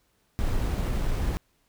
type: noise with sample-and-hold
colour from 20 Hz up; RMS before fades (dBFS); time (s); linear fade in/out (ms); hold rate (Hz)
brown; -26; 0.39-1.37; 0; 11025
effects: pink hiss -69 dBFS RMS until 1.68 s